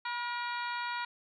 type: harmonic tone with a mistuned harmonic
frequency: 476.6 Hz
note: A#4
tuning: 38 cents sharp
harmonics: 2 / 3 / 4 / 5 / 6 / 7 / 8 / 9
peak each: -36 / -39 / -43 / -44 / -51 / -51 / -48 / -48 dBFS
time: 0.05-1.05 s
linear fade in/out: 5 ms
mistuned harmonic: 2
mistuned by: +28 cents
effects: none